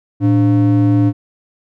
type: ring-modulated tone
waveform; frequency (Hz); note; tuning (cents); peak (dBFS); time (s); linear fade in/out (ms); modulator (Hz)
triangle; 202.9; G#3; -40; -4; 0.2-1.13; 50; 89.8
effects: none